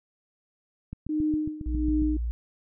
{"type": "click train", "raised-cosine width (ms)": 5, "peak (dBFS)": -23, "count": 9, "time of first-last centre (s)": [0.93, 2.021], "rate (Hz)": 7.33}
{"type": "tone with tremolo", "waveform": "sine", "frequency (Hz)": 306.7, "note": "D#4", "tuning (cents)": -25, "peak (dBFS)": -22, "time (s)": [1.09, 2.17], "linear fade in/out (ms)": 5, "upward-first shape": "sine", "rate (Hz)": 1.4, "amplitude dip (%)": 85}
{"type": "tone", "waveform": "sine", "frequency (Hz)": 58.27, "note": "A#1", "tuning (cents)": 0, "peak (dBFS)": -26, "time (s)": [1.66, 2.31], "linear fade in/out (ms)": 0}
{"effects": []}